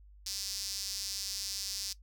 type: tone with high-pass filter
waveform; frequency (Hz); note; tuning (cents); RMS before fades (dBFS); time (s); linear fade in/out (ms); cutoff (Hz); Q
sawtooth; 197.5; G3; +13; -38; 0.26-1.93; 5; 5100; 3.5
effects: noise-tail reverb RT60 0.1 s tail -17 dB re dry + added 50 Hz sine -53 dBFS peak until 2.02 s